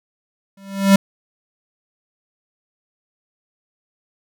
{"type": "tone with exponential growth", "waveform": "square", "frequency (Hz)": 196, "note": "G3", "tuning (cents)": 0, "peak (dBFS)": -6, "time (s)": [0.57, 0.96], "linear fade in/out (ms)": 5, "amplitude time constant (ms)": 83, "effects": []}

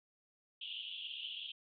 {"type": "band-pass noise", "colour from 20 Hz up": "white", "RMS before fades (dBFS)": -45, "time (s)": [0.61, 1.52], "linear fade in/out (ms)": 5, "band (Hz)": [2800, 3400], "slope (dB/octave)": 96, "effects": []}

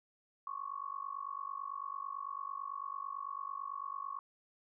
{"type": "tone with amplitude modulation", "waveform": "sine", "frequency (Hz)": 1108.7, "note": "C#6", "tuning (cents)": 0, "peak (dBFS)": -35, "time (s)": [0.47, 4.19], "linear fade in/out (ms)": 2, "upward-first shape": "sine", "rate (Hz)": 49, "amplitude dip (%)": 95, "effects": []}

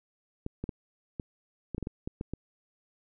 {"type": "clicks", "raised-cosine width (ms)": 3, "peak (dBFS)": -21, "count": 11, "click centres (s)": [0.464, 0.64, 0.692, 1.198, 1.747, 1.781, 1.827, 1.871, 2.075, 2.211, 2.336], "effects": []}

